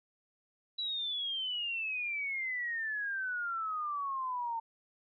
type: exponential sweep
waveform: sine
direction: down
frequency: 3951 to 903 Hz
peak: -33 dBFS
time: 0.78-4.6 s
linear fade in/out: 10 ms
effects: none